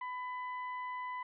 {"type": "tone", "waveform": "35% pulse", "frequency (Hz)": 1000, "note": "B5", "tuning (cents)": 21, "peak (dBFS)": -36, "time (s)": [0.01, 1.23], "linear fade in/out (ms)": 5, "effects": ["resampled to 8000 Hz", "11-bit"]}